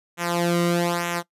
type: tone with flanger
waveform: sawtooth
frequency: 172.7 Hz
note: F3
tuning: 19 cents flat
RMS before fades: -23 dBFS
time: 0.17-1.23 s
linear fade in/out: 50 ms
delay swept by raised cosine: 0.21 to 1.21 ms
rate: 1.1 Hz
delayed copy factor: -0.8
effects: noise-tail reverb RT60 0.1 s tail -20 dB re dry + resampled to 32000 Hz